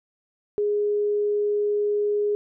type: tone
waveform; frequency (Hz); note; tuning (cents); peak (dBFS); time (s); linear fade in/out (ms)
sine; 414.4; G#4; -4; -20; 0.58-2.35; 0
effects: none